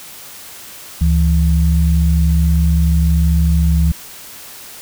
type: tone pair together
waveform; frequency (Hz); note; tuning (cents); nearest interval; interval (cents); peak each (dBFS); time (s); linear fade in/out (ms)
sine; 72.2 / 165.3; D2 / E3; -29 / +5; octave + major second; 1434; -11 / -15; 1.01-3.92; 5
effects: white hiss -35 dBFS RMS until 4.81 s